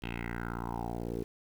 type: tone with low-pass filter sweep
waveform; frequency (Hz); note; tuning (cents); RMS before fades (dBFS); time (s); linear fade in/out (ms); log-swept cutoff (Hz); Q
10% pulse; 58.27; A#1; 0; -37; 0.02-1.24; 10; 3000 to 410; 4.4
effects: 9-bit